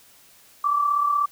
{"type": "tone pair together", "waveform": "sine", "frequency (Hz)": [1129, 1165.4], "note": ["C#6", "D6"], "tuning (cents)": [31, -14], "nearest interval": "minor second", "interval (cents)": 55, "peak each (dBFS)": [-27, -19], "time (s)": [0.64, 1.26], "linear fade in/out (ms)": 5, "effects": ["white hiss -53 dBFS RMS until 1.31 s"]}